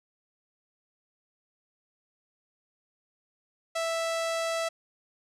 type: tone with low-pass filter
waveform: sawtooth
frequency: 659.3 Hz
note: E5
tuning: in tune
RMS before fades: -30 dBFS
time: 3.75-4.69 s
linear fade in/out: 10 ms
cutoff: 8700 Hz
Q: 0.96
effects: none